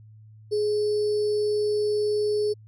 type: tone with sample-and-hold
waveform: sine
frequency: 419.2 Hz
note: G#4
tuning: 16 cents sharp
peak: -21 dBFS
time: 0.51-2.54 s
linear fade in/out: 20 ms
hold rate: 4900 Hz
effects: added 108 Hz sine -46 dBFS peak until 2.67 s + low-pass 8000 Hz 12 dB/octave